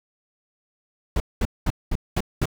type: noise bursts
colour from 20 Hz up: brown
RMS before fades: -21 dBFS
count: 6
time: 1.16-2.456 s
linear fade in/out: 2 ms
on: 41 ms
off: 210 ms
effects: none